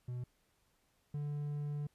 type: tone pair in turn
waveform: triangle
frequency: 123.47 / 146.46 Hz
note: B2 / D3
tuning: 0 / -4 cents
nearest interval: minor third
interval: 296 cents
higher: second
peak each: -36 / -34 dBFS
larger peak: second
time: 0.08-0.24 / 1.14-1.87 s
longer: second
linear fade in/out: 5 ms
effects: pink hiss -75 dBFS RMS until 1.94 s + resampled to 32000 Hz